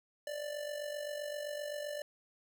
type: tone with amplitude modulation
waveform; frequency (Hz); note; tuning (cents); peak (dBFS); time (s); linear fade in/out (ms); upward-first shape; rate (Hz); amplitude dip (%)
square; 589; D5; +5; -36; 0.27-2.02; 2; sine; 47.7; 60
effects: 12-bit